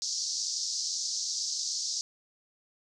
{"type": "band-pass noise", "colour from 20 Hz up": "pink", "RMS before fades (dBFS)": -33, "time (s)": [0.02, 2.01], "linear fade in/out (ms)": 0, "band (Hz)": [4600, 6600], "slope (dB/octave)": 48, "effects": []}